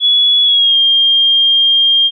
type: tone with pitch glide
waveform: sine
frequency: 3389 to 3210 Hz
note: G#7 to G7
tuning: +34 to +40 cents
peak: -7 dBFS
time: 0-2.11 s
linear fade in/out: 50 ms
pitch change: -94 cents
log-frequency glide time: 0.44-0.77 s
effects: none